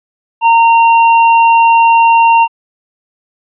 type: tone with hard clipping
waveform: sine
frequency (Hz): 920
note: A#5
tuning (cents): -23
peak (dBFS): -6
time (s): 0.41-2.48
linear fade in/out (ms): 50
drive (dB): 10
effects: resampled to 8000 Hz